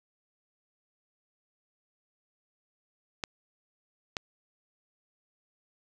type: clicks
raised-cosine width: 0.2 ms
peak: -14 dBFS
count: 2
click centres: 3.238 / 4.168 s
effects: none